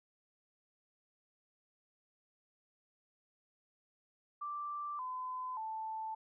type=tone with pitch steps; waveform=sine; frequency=1174.7 / 1016.7 / 880 Hz; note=D6 / B5 / A5; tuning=0 / +50 / 0 cents; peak=-38 dBFS; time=4.41-6.15 s; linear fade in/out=10 ms; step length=580 ms; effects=none